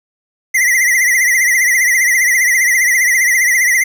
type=tone with vibrato; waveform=square; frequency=1997 Hz; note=B6; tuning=19 cents sharp; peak=-10 dBFS; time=0.54-3.84 s; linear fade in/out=10 ms; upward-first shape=triangle; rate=15 Hz; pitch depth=110 cents each way; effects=none